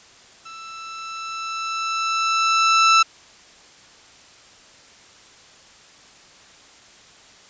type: tone with level ramp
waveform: sawtooth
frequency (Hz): 1325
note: E6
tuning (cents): +9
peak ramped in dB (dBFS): -33 to -7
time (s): 0.45-3.03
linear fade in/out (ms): 10
effects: white hiss -48 dBFS RMS until 7.49 s + resampled to 16000 Hz